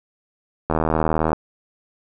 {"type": "click train", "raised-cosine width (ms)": 1, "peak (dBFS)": -5, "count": 51, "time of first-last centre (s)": [0.7, 1.331], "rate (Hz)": 79.3, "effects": []}